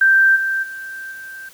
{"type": "tone with level steps", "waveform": "sine", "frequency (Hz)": 1568, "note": "G6", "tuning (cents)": 0, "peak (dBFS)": [-9, -17, -28, -31], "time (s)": [0.01, 1.49], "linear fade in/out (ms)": 5, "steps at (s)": [0.35, 0.62, 1.11], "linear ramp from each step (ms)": 20, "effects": ["white hiss -46 dBFS RMS until 1.53 s"]}